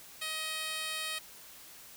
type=tone with band-pass filter; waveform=10% pulse; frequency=630 Hz; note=D#5; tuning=21 cents sharp; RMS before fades=-37 dBFS; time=0.21-1.19 s; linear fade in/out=10 ms; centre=6300 Hz; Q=0.56; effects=white hiss -52 dBFS RMS until 1.96 s